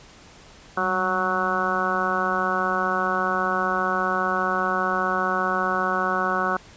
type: harmonic tone with a mistuned harmonic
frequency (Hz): 185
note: F#3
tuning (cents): 0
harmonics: 1 / 2 / 3 / 4 / 5 / 6 / 7 / 8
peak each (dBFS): -32 / -31 / -31 / -29 / -33 / -27 / -27 / -27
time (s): 0.77-6.57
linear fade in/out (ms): 5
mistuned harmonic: 1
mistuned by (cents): +59
effects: pink hiss -48 dBFS RMS until 6.76 s + resampled to 16000 Hz